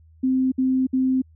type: tone bursts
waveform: sine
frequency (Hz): 260.1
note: C4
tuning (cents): -10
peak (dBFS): -17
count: 3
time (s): 0.23-1.22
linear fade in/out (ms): 10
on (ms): 290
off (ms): 60
effects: added 80 Hz sine -49 dBFS peak until 1.35 s